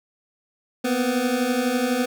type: beating tone pair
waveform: 25% pulse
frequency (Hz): 240 / 252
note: B3 / B3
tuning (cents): -49 / +35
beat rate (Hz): 12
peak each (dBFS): -22 / -18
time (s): 0.84-2.06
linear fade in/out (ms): 10
effects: none